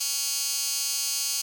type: tone with high-pass filter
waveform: 15% pulse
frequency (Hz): 277.5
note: C#4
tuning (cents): +2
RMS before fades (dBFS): -28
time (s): 0-1.42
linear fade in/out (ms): 10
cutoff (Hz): 5500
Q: 1.6
effects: none